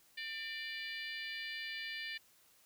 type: harmonic tone with a mistuned harmonic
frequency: 587.3 Hz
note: D5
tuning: in tune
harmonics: 3 / 4 / 5 / 6 / 7 / 8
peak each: -44 / -46 / -48 / -50 / -51 / -52 dBFS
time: 0.17-2.18 s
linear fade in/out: 10 ms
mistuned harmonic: 3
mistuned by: +36 cents
effects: white hiss -67 dBFS RMS until 2.65 s